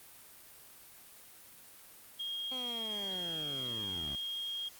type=tone; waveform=sine; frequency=3248 Hz; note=G#7; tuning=39 cents flat; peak=-36 dBFS; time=2.19-4.69 s; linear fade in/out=10 ms
type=linear sweep; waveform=15% pulse; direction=down; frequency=261.6 to 64.3 Hz; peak=-37 dBFS; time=2.51-4.16 s; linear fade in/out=10 ms
effects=white hiss -55 dBFS RMS until 4.79 s + Opus 32 kbps